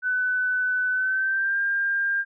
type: tone with pitch glide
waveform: sine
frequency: 1502 to 1600.5 Hz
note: F#6 to G6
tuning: +26 to +36 cents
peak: -21 dBFS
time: 0.02-2.25 s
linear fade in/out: 50 ms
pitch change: +110 cents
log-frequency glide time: 0.91-1.59 s
effects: none